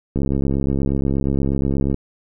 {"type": "click train", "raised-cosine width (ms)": 3, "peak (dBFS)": -8, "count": 123, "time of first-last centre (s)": [0.16, 1.944], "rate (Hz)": 68.4, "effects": []}